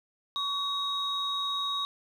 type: tone pair together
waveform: sine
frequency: 1125 / 3781 Hz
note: C#6 / A#7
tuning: +25 / +24 cents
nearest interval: octave + major sixth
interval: 2099 cents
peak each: -32 / -29 dBFS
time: 0.36-1.85 s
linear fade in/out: 0 ms
effects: tanh soft clip ceiling -22 dBFS + 10-bit